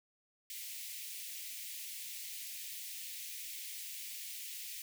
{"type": "high-pass noise", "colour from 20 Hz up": "white", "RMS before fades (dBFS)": -45, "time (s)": [0.5, 4.82], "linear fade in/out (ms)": 2, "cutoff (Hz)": 2000, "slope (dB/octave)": 48, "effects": []}